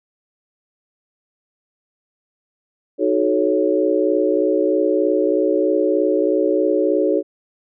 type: chord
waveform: sine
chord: D# half-diminished seventh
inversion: none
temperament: equal with one note detuned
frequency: 311.1 / 370 / 433.2 / 554.4 Hz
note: D#4 / F#4 / A4 / C#5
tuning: 0 / 0 / -27 / 0 cents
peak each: -20 dBFS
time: 2.98-7.23 s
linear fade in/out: 50 ms
effects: none